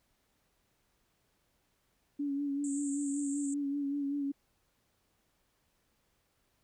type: tone with vibrato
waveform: sine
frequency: 282.8 Hz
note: C#4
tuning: 35 cents sharp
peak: -31 dBFS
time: 2.19-4.32 s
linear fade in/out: 10 ms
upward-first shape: sine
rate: 5.2 Hz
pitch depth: 35 cents each way
type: band-pass noise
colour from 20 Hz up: pink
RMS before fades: -45 dBFS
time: 2.64-3.54 s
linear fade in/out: 2 ms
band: 7200 to 8500 Hz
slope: 96 dB/octave
effects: pink hiss -75 dBFS RMS until 6.63 s